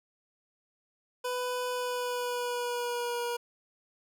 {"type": "tone with pitch glide", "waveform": "25% pulse", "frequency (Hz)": [497.7, 478], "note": ["B4", "A#4"], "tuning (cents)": [13, 43], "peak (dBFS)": -27, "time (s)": [1.24, 3.37], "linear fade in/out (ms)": 10, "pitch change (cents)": -70, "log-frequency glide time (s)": [1.7, 3.24], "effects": []}